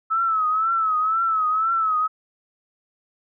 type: tone with vibrato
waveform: sine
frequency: 1300 Hz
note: E6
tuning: 24 cents flat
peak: -18 dBFS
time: 0.1-2.08 s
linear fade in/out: 20 ms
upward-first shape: triangle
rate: 2 Hz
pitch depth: 88 cents each way
effects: none